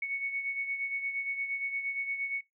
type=beating tone pair; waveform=sine; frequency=2217 / 2225.6 Hz; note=C#7 / C#7; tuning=0 / +6 cents; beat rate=8.6 Hz; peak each=-32 / -40 dBFS; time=0.02-2.41 s; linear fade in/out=5 ms; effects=noise-tail reverb RT60 0.2 s tail -24 dB re dry